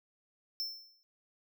square tone with exponential decay, 5340 Hz, E8, 22 cents sharp, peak -32 dBFS, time 0.6-1.03 s, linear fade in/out 0 ms, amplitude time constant 93 ms, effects none

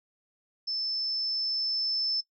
sine tone with level ramp, 5274 Hz, E8, in tune, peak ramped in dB -29 to -26 dBFS, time 0.67-2.21 s, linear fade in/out 10 ms, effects noise-tail reverb RT60 0.1 s tail -18 dB re dry

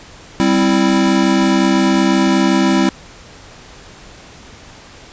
square chord, C major, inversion second, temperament equal, 196 / 261.6 / 329.6 Hz, G3 / C4 / E4, 0 / 0 / 0 cents, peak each -16 dBFS, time 0.4-2.89 s, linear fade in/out 0 ms, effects pink hiss -39 dBFS RMS until 5.12 s + resampled to 16000 Hz

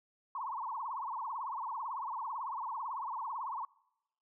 sine tone with vibrato, 990 Hz, B5, 4 cents sharp, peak -36 dBFS, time 0.35-3.65 s, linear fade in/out 2 ms, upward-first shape triangle, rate 18 Hz, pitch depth 260 cents each way, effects noise-tail reverb RT60 0.9 s tail -24 dB re dry

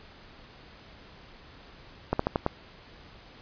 slowing click train, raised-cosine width 1 ms, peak -10 dBFS, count 5, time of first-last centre 2.13-2.464 s, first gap 64 ms, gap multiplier 1.18, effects pink hiss -51 dBFS RMS until 3.41 s + resampled to 11025 Hz

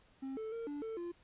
triangle tone with pitch steps, 267.6 / 439.5 / 459.4 / 290.6 / 445.9 / 346 Hz, C4 / A4 / A#4 / D4 / A4 / F4, +39 / -2 / -25 / -18 / +23 / -16 cents, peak -37 dBFS, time 0.22-1.12 s, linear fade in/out 10 ms, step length 150 ms, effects pink hiss -67 dBFS RMS until 1.23 s + resampled to 8000 Hz

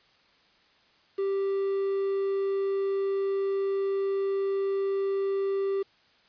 triangle tone with quantisation, 392 Hz, G4, in tune, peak -23 dBFS, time 1.18-5.83 s, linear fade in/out 10 ms, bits 8, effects white hiss -62 dBFS RMS until 6.28 s + resampled to 11025 Hz

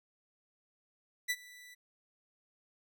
sawtooth tone with ADSR envelope, 1975.5 Hz, B6, in tune, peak -25 dBFS, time 1.28-1.75 s, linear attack 23 ms, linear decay 50 ms, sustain -23 dB, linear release 16 ms, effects none

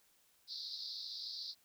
white band-pass noise, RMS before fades -45 dBFS, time 0.47-1.55 s, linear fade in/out 50 ms, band 3800 to 5100 Hz, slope 96 dB/octave, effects white hiss -71 dBFS RMS until 1.64 s

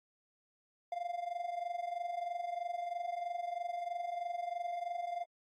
triangle tone with amplitude modulation, 698.5 Hz, F5, in tune, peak -31 dBFS, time 0.92-5.24 s, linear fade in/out 2 ms, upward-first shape sine, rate 23.1 Hz, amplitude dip 80%, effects AAC 32 kbps

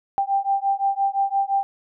sine beating tone pair, 786 / 791.8 Hz, G5 / G5, +4 / +17 cents, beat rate 5.8 Hz, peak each -22 dBFS, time 0.18-1.63 s, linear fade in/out 0 ms, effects none

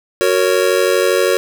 square chord, F# major, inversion none, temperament just, 370 / 462.5 / 555 Hz, F#4 / A#4 / C#5, 0 / -14 / +2 cents, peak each -17 dBFS, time 0.21-1.37 s, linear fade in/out 0 ms, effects none

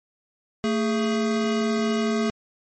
square tone pair together, 223.8 / 415.3 Hz, A3 / G#4, +30 / 0 cents, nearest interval major seventh, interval 1070 cents, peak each -23 / -27 dBFS, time 0.64-2.3 s, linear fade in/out 0 ms, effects low-pass 7000 Hz 12 dB/octave + MP3 32 kbps

